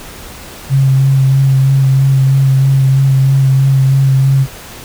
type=tone with vibrato; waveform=sine; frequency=134.7 Hz; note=C#3; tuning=49 cents flat; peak=-6 dBFS; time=0.69-4.47 s; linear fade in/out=50 ms; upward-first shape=sine; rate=3.1 Hz; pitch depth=18 cents each way; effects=pink hiss -31 dBFS RMS until 4.84 s